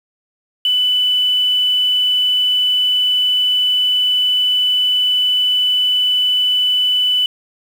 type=tone with quantisation; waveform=sine; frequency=2991 Hz; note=F#7; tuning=18 cents sharp; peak=-12 dBFS; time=0.65-7.26 s; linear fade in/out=2 ms; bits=6; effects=none